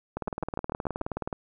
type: two click trains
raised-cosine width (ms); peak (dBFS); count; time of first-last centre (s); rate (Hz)
1; -17 / -16; 23 / 6; 0.17-1.328 / 0.28-1.015; 19 / 6.8
effects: none